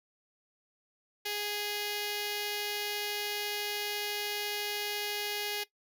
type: tone with notch filter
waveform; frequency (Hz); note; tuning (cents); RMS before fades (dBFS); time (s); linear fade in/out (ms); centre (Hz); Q
5% pulse; 414; G#4; -5; -35; 1.25-5.64; 10; 1200; 1.9
effects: noise-tail reverb RT60 0.1 s tail -17 dB re dry